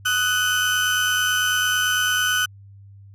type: tone cluster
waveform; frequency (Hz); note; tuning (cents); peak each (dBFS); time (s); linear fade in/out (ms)
35% pulse; 1258 / 1486 / 3061; D#6 / F#6 / G7; +19 / +7 / -42; -27 / -18 / -24; 0.05-2.46; 10
effects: added 99 Hz sine -42 dBFS peak until 3.14 s + resampled to 32000 Hz